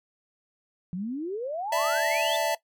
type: exponential sweep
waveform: sine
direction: up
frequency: 169.9 to 3578 Hz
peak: -29 dBFS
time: 0.93-2.36 s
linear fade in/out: 0 ms
type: chord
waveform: square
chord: D suspended second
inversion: none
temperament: just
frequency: 587.3 / 660.7 / 881 Hz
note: D5 / E5 / A5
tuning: 0 / +4 / +2 cents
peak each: -31 / -27 / -30 dBFS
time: 1.72-2.55 s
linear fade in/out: 5 ms
effects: noise-tail reverb RT60 0.1 s tail -18 dB re dry